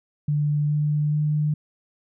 sine tone with pitch steps, 147.8 / 149.17 / 150.56 Hz, D3 / D3 / D3, +11 / +27 / +43 cents, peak -19 dBFS, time 0.28-1.54 s, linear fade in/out 5 ms, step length 420 ms, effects none

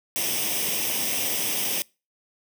white noise with comb filter, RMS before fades -26 dBFS, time 0.16-1.82 s, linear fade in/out 0 ms, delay 0.35 ms, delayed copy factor +0.7, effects noise-tail reverb RT60 0.3 s tail -25 dB re dry + high-pass 150 Hz 12 dB/octave

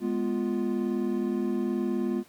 triangle chord, F diminished, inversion first, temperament equal, 207.7 / 246.9 / 349.2 Hz, Ab3 / Cb4 / F4, 0 / 0 / 0 cents, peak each -28 dBFS, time 0-2.24 s, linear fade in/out 50 ms, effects pink hiss -57 dBFS RMS until 2.28 s + high-pass 100 Hz 12 dB/octave

